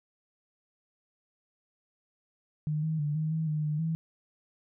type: tone with pitch steps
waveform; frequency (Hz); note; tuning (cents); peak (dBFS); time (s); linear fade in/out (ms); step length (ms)
sine; 152.2 / 158.2 / 147.7 / 156.2 / 159.8 / 152.6 / 151.1 / 162.1; D#3 / D#3 / D3 / D#3 / D#3 / D#3 / D3 / E3; -38 / +29 / +10 / +7 / +47 / -33 / +50 / -29; -27; 2.67-3.95; 0; 160
effects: none